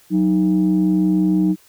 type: tone pair together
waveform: sine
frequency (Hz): 184.98 / 311.1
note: F#3 / D#4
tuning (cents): 0 / 0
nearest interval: major sixth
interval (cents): 900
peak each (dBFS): -15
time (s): 0.1-1.56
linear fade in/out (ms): 50
effects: tanh soft clip ceiling -8 dBFS + white hiss -52 dBFS RMS until 1.68 s